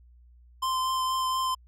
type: tone with vibrato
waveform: square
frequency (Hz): 1039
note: C6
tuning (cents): -12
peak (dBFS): -26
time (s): 0.62-1.55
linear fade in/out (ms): 10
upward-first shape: triangle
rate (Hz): 4.2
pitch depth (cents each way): 14
effects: added 60 Hz sine -52 dBFS peak until 1.67 s + low-pass 12000 Hz 12 dB/octave